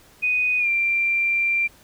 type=tone with pitch glide; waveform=sine; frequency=2489 to 2366 Hz; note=D#7 to D7; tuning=0 to +12 cents; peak=-18 dBFS; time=0.22-1.68 s; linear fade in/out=20 ms; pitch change=-88 cents; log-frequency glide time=0.58-0.69 s; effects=pink hiss -52 dBFS RMS until 1.83 s